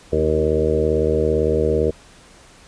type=harmonic tone with a mistuned harmonic; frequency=77.78 Hz; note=D#2; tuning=in tune; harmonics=1 / 2 / 3 / 4 / 5 / 6 / 7 / 8; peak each=-23 / -27 / -28 / -27 / -22 / -19 / -27 / -28 dBFS; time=0.12-1.91 s; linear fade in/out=10 ms; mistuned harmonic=4; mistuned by=+29 cents; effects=pink hiss -47 dBFS RMS until 2.67 s + resampled to 22050 Hz